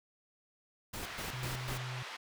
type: noise with tremolo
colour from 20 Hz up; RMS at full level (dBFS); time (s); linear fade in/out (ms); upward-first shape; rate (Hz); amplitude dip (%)
pink; -41; 0.93-1.78; 10; square; 4; 80
type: band-pass noise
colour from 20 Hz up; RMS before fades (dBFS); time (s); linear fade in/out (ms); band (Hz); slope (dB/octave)
pink; -45; 1.02-2.17; 10; 910 to 3900; 12
type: tone with vibrato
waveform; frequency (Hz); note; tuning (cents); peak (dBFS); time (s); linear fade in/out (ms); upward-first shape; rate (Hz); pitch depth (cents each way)
triangle; 126.4; B2; +41; -37; 1.33-2.03; 5; sine; 17; 10
effects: none